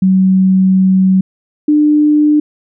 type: tone pair in turn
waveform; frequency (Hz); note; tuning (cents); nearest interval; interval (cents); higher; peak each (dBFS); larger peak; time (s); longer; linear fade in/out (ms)
sine; 188.6 / 299.4; F#3 / D4; +33 / +33; minor sixth; 800; second; -6; neither; 0.02-1.21 / 1.68-2.4; first; 5
effects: none